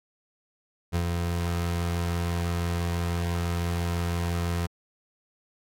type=tone with ADSR envelope; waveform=30% pulse; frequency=86 Hz; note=F2; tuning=26 cents flat; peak=-20 dBFS; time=0.92-4.67 s; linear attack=33 ms; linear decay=68 ms; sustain=-3 dB; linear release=15 ms; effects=AAC 48 kbps